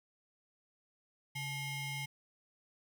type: ring-modulated tone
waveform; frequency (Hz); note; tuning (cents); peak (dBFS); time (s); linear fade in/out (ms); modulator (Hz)
35% pulse; 1001; B5; +23; -33; 1.35-2.06; 10; 1140
effects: none